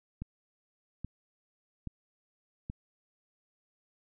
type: click train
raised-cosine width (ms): 5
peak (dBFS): -25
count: 4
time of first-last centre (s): 0.22-2.699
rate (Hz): 1.21
effects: none